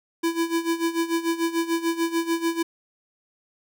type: tone with tremolo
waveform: square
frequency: 333 Hz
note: E4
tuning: 18 cents sharp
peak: -20 dBFS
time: 0.23-2.63 s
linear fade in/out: 10 ms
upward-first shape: sine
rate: 6.8 Hz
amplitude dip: 80%
effects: none